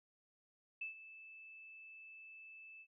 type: tone with ADSR envelope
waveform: sine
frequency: 2629 Hz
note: E7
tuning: 5 cents flat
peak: -39 dBFS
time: 0.81-2.87 s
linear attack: 7 ms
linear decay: 120 ms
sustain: -14 dB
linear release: 61 ms
effects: none